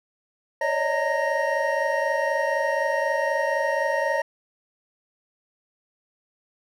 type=tone cluster; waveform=triangle; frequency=550 / 574 / 625 / 918 / 1868 Hz; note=C#5 / D5 / D#5 / A#5 / A#6; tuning=-14 / -40 / +8 / -27 / +3 cents; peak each=-26 dBFS; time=0.61-4.22 s; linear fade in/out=5 ms; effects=none